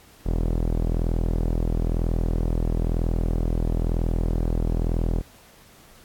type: tone with low-pass filter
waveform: sawtooth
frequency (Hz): 41.03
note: E1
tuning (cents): -7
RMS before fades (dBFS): -23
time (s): 0.25-5.22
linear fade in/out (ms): 20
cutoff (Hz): 490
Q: 0.98
effects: pink hiss -52 dBFS RMS until 6.04 s + AAC 64 kbps